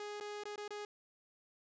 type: tone with dropouts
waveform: sawtooth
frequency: 415.3 Hz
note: G#4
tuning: in tune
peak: -38 dBFS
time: 0-0.85 s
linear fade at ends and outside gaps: 2 ms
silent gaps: 0.201-0.208 / 0.436-0.454 / 0.559-0.578 / 0.679-0.706 s
effects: resampled to 16000 Hz + 12-bit